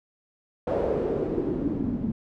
white noise with low-pass filter sweep, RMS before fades -27 dBFS, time 0.67-2.12 s, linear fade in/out 5 ms, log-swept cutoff 570 to 220 Hz, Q 3.8, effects none

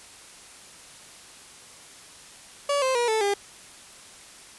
30% pulse tone with pitch steps, 570 / 522.7 / 479.3 / 439.5 / 403.1 Hz, C#5 / C5 / A#4 / A4 / G4, +48 / -2 / +48 / -2 / +48 cents, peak -19 dBFS, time 2.69-3.34 s, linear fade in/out 5 ms, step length 130 ms, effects white hiss -47 dBFS RMS until 4.58 s + resampled to 24000 Hz

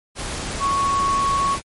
sine tone in noise, 1108.7 Hz, C#6, in tune, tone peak -17 dBFS, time 0.59-1.58 s, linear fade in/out 50 ms, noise pink, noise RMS -28 dBFS, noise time 0.15-1.62 s, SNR +8 dB, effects MP3 48 kbps

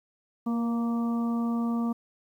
harmonic tone with a mistuned harmonic, 233.1 Hz, A#3, in tune, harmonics 1 / 2 / 3 / 4 / 5, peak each -25 / -41 / -41 / -43 / -40 dBFS, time 0.46-1.93 s, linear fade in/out 10 ms, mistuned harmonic 2, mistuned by +23 cents, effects 10-bit

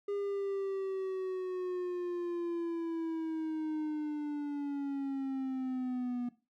triangle linear sweep, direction down, 405.7 to 242.3 Hz, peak -31 dBFS, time 0.08-6.29 s, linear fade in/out 5 ms, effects noise-tail reverb RT60 0.3 s tail -17 dB re dry

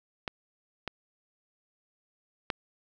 clicks, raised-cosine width 0.3 ms, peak -16 / -17 / -12 dBFS, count 3, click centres 0.278 / 0.877 / 2.502 s, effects none

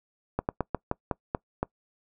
slowing click train, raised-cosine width 1 ms, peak -12 dBFS, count 8, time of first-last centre 0.39-1.63 s, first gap 99 ms, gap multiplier 1.19, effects noise-tail reverb RT60 0.1 s tail -24 dB re dry

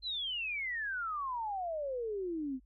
sine exponential sweep, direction down, 4156 to 250 Hz, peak -34 dBFS, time 0.02-2.6 s, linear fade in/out 50 ms, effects added 50 Hz sine -60 dBFS peak until 2.65 s + AAC 32 kbps

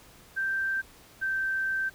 sine tone pair in turn, 1568 / 1558.1 Hz, G6 / G6, 0 / -11 cents, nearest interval unison, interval 11 cents, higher first, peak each -26 dBFS, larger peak neither, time 0.36-0.82 / 1.21-1.9 s, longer second, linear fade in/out 20 ms, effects pink hiss -54 dBFS RMS until 1.94 s

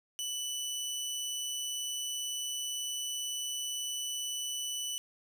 20% pulse tone, 2977 Hz, F#7, 10 cents sharp, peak -29 dBFS, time 0.19-4.98 s, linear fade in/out 0 ms, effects none

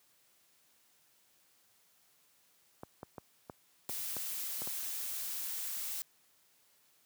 clicks, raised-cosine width 1 ms, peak -29 dBFS, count 8, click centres 2.834 / 3.031 / 3.182 / 3.498 / 3.895 / 4.167 / 4.62 / 4.674 s
blue noise, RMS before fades -39 dBFS, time 3.89-6.02 s, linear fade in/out 0 ms
effects white hiss -69 dBFS RMS until 7.05 s + high-pass 80 Hz 12 dB/octave

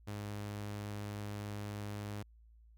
sawtooth tone, 103.3 Hz, G#2, 9 cents flat, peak -36 dBFS, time 0.07-2.23 s, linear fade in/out 10 ms, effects added 56 Hz sine -58 dBFS peak until 2.77 s

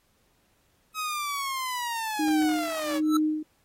sawtooth linear sweep, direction down, 1278 to 550 Hz, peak -25 dBFS, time 0.94-3.01 s, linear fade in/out 50 ms
sine tone with tremolo, 308.2 Hz, D#4, 16 cents flat, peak -20 dBFS, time 2.19-3.43 s, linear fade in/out 5 ms, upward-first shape sine, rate 1.3 Hz, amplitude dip 95%
square tone with exponential growth, 1318.5 Hz, E6, in tune, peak -23 dBFS, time 3.02-3.17 s, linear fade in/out 5 ms, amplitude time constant 32 ms
effects pink hiss -68 dBFS RMS until 3.64 s + AAC 48 kbps

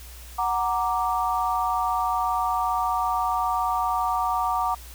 sine chord, Gb augmented, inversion none, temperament equal, 740 / 932.3 / 1174.7 Hz, Gb5 / Bb5 / D6, 0 / 0 / 0 cents, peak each -26 dBFS, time 0.38-4.75 s, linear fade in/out 10 ms, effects added 60 Hz sine -41 dBFS peak until 4.94 s + white hiss -46 dBFS RMS until 4.94 s

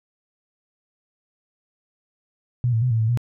sine tone with pitch steps, 122.4 / 112.7 / 126.1 / 113 / 110.8 / 120.2 Hz, B2 / A2 / B2 / A2 / A2 / B2, -15 / +42 / +36 / +47 / +13 / -46 cents, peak -17 dBFS, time 2.64-3.174 s, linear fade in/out 0 ms, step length 89 ms, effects none

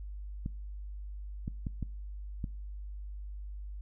clicks, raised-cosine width 5 ms, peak -23 dBFS, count 5, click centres 0.461 / 1.479 / 1.668 / 1.827 / 2.442 s, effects noise-tail reverb RT60 0.5 s tail -24 dB re dry + added 50 Hz sine -39 dBFS peak until 3.81 s

